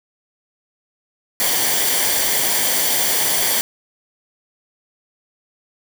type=noise with comb filter; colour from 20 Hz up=white; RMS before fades=-18 dBFS; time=1.4-3.61 s; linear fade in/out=0 ms; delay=0.76 ms; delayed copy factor=-0.55; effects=none